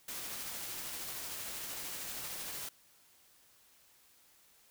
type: noise with tremolo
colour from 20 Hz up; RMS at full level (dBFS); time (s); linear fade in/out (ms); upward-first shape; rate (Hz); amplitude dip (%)
white; -41; 0.08-2.69; 5; triangle; 13; 25
effects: white hiss -65 dBFS RMS until 4.7 s